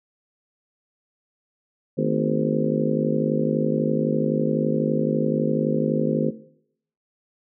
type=harmonic tone with a mistuned harmonic; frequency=51.91 Hz; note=G#1; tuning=in tune; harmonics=3 / 4 / 5 / 6 / 7 / 8 / 9 / 10; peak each=-26 / -26 / -28 / -31 / -30 / -29 / -30 / -28 dBFS; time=1.97-6.31 s; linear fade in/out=20 ms; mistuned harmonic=4; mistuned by=+120 cents; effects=noise-tail reverb RT60 0.7 s tail -17 dB re dry